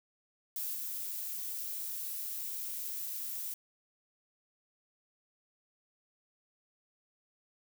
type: noise with level steps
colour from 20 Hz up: violet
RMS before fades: -37 / -39 dBFS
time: 0.56-3.54 s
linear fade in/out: 2 ms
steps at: 0.73 s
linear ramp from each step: 20 ms
effects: none